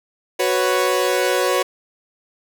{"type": "chord", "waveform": "sawtooth", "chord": "F# suspended fourth", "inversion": "none", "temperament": "equal", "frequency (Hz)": [370, 493.9, 554.4], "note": ["F#4", "B4", "C#5"], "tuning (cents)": [0, 0, 0], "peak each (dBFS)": -17, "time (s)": [0.39, 1.63], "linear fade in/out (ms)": 10, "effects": []}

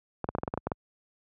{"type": "clicks", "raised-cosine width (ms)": 1, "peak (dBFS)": -15, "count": 10, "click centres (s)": [0.243, 0.289, 0.351, 0.385, 0.434, 0.478, 0.539, 0.576, 0.67, 0.718], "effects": ["high-pass 60 Hz 12 dB/octave"]}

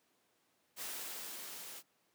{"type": "noise with level ramp", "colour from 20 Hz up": "white", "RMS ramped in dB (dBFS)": [-42, -49], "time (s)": [0.76, 1.83], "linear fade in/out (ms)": 50, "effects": ["pink hiss -75 dBFS RMS until 2.14 s", "high-pass 200 Hz 12 dB/octave"]}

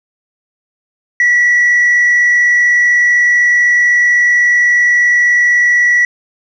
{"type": "tone with frequency modulation", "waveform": "sine", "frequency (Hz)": 1944, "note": "B6", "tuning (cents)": -28, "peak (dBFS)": -5, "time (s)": [1.2, 6.05], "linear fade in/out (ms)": 2, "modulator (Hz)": 51.8, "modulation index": 0.42, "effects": ["tanh soft clip ceiling -5 dBFS"]}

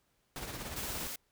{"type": "noise with tremolo", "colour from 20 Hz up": "pink", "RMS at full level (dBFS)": -40, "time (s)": [0.36, 1.07], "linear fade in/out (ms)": 0, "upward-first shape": "sine", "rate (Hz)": 17, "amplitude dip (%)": 45}
{"type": "noise", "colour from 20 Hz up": "white", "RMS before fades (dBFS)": -41, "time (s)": [0.76, 1.16], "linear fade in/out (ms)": 5}
{"effects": ["pink hiss -75 dBFS RMS until 1.31 s"]}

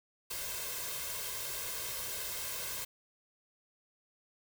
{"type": "noise with comb filter", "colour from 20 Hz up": "white", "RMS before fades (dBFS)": -39, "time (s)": [0.3, 2.85], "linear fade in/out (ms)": 10, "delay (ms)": 1.9, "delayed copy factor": 0.7, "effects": []}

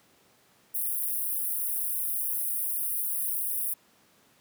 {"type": "high-pass noise", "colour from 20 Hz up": "white", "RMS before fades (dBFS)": -30, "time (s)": [0.74, 3.74], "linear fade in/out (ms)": 10, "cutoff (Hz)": 9300, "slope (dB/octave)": 96, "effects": ["pink hiss -62 dBFS RMS until 4.4 s", "high-pass 150 Hz 12 dB/octave"]}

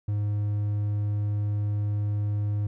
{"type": "tone", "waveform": "triangle", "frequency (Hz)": 103.6, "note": "G#2", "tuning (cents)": -4, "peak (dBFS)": -22, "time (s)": [0.08, 2.67], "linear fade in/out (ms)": 5, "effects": []}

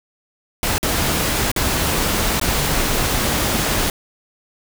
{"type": "noise with dropouts", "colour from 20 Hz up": "pink", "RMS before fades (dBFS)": -19, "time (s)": [0.63, 3.9], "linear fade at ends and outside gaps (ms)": 1, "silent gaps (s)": [[0.781, 0.829], [1.516, 1.562], [2.398, 2.413]], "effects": []}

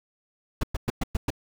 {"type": "noise bursts", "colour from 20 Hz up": "brown", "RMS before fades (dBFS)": -23, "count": 6, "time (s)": [0.61, 1.304], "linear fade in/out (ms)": 5, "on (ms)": 24, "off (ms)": 110, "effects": []}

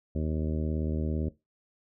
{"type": "harmonic tone", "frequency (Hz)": 77.78, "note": "D#2", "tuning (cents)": 0, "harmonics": [1, 2, 3, 4, 5, 6, 7, 8], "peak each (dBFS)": [-30, -34, -34, -39, -40, -45, -42, -48], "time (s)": [0.15, 1.29], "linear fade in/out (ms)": 5, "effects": ["noise-tail reverb RT60 0.2 s tail -17 dB re dry"]}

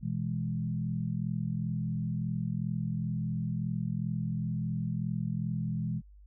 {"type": "chord", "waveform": "sine", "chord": "E major", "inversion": "second", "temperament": "equal with one note detuned", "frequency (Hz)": [122.69, 164.81, 207.7], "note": ["B2", "E3", "G#3"], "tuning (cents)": [-11, 0, 0], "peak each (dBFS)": [-34, -33, -36], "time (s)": [0.01, 6.02], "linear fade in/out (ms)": 50, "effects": ["added 50 Hz sine -51 dBFS peak until 6.26 s"]}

